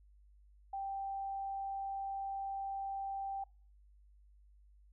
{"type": "tone", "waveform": "sine", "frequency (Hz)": 784, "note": "G5", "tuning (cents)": 0, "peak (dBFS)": -37, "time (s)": [0.73, 3.44], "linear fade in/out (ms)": 5, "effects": ["noise-tail reverb RT60 0.4 s tail -26 dB re dry", "added 50 Hz sine -60 dBFS peak until 4.92 s"]}